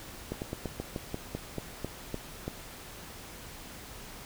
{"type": "slowing click train", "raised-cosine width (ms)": 2, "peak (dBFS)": -20, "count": 12, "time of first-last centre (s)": [0.32, 2.48], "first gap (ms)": 99, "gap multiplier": 1.13, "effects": ["pink hiss -46 dBFS RMS until 4.25 s"]}